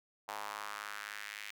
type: tone with high-pass filter sweep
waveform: square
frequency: 51.91 Hz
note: G#1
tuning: in tune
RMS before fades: -44 dBFS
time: 0.28-1.51 s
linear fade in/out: 5 ms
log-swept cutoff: 850 to 2200 Hz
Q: 2.4
effects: none